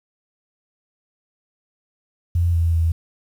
sine tone with pitch steps, 86 / 83.6 / 82.4 Hz, F2 / E2 / E2, -26 / +25 / 0 cents, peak -15 dBFS, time 2.35-2.92 s, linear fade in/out 5 ms, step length 190 ms, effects 8-bit

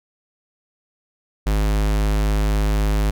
square tone, 51.91 Hz, G#1, in tune, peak -17 dBFS, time 1.46-3.11 s, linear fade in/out 10 ms, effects none

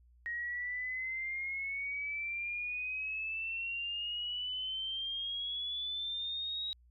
sine exponential sweep, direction up, 1880 to 3832 Hz, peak -35 dBFS, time 0.26-6.73 s, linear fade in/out 0 ms, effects added 60 Hz sine -60 dBFS peak until 6.9 s

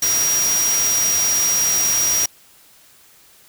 sine tone in noise, 5720 Hz, F8, 41 cents sharp, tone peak -16 dBFS, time 0.02-2.26 s, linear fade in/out 5 ms, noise white, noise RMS -23 dBFS, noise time 0.02-2.26 s, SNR +4 dB, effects white hiss -50 dBFS RMS until 3.48 s

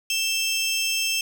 25% pulse tone pair together, 2654 / 3180 Hz, E7 / G7, +11 / +24 cents, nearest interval minor third, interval 313 cents, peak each -20 / -23 dBFS, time 0.1-1.21 s, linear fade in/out 2 ms, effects none

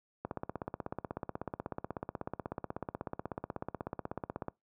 click train, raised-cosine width 1 ms, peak -22 dBFS, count 70, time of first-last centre 0.25-4.483 s, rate 16.3 Hz, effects noise-tail reverb RT60 0.2 s tail -25 dB re dry + high-pass 80 Hz 12 dB/octave

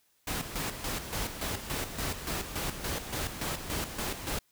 pink noise with tremolo, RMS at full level -33 dBFS, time 0.27-4.39 s, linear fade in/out 5 ms, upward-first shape square, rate 3.5 Hz, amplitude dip 60%, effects white hiss -70 dBFS RMS until 4.51 s

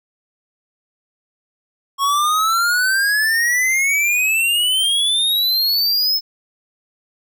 square exponential sweep, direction up, 1092 to 5270 Hz, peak -15 dBFS, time 1.98-6.21 s, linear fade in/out 50 ms, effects none

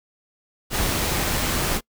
pink noise with amplitude modulation, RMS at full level -22 dBFS, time 0.7-1.81 s, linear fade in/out 50 ms, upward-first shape sine, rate 193 Hz, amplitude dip 25%, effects noise-tail reverb RT60 0.1 s tail -26 dB re dry

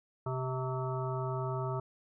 harmonic tone with a mistuned harmonic, 130 Hz, C3, 11 cents flat, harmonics 1 / 3 / 5 / 7 / 9 / 10, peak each -34 / -39 / -41 / -42 / -44 / -44 dBFS, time 0.26-1.8 s, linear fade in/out 5 ms, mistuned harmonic 9, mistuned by -43 cents, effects none

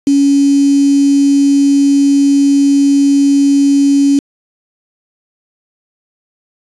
sine tone with quantisation, 280 Hz, C#4, 18 cents sharp, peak -6 dBFS, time 0.07-4.19 s, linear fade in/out 2 ms, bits 4, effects resampled to 24000 Hz

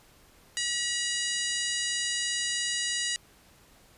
harmonic tone, 963 Hz, B5, 44 cents flat, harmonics 2 / 3 / 4 / 5 / 6 / 7 / 8 / 9 / 10, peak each -34 / -34 / -36 / -36 / -41 / -35 / -39 / -41 / -43 dBFS, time 0.57-3.16 s, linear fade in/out 0 ms, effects pink hiss -58 dBFS RMS until 3.97 s + resampled to 32000 Hz

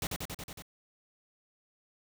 pink noise with echo, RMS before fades -34 dBFS, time 0.02-0.07 s, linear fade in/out 2 ms, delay 92 ms, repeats 6, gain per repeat -2 dB, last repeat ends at 0.622 s, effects none

